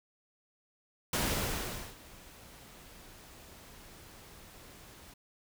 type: noise with ADSR envelope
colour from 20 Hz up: pink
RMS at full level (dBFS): -30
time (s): 1.13-5.14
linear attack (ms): 4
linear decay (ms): 810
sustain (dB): -23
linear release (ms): 8
effects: none